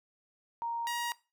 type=tone pair in turn; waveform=sine / sawtooth; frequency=932.3 / 949.1 Hz; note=A#5 / A#5; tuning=0 / +31 cents; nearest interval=unison; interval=31 cents; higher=second; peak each=-32 / -28 dBFS; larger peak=second; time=0.62-0.87 / 0.87-1.12 s; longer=neither; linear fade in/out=0 ms; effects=noise-tail reverb RT60 0.3 s tail -20 dB re dry

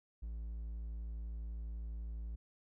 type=tone; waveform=triangle; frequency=56 Hz; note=A1; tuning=31 cents sharp; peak=-38 dBFS; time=0.22-2.36 s; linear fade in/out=10 ms; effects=none

